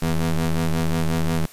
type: ring-modulated tone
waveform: 35% pulse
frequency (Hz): 82.6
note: E2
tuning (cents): +4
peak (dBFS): -14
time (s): 0.02-1.46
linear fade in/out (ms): 5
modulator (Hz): 79.8
effects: white hiss -45 dBFS RMS until 1.52 s + resampled to 32000 Hz